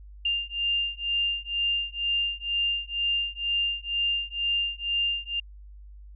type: beating tone pair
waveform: sine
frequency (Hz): 2797 / 2799.1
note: F7 / F7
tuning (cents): +2 / +3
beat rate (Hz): 2.1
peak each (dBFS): -28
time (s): 0.25-5.4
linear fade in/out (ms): 5
effects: added 50 Hz sine -43 dBFS peak until 6.15 s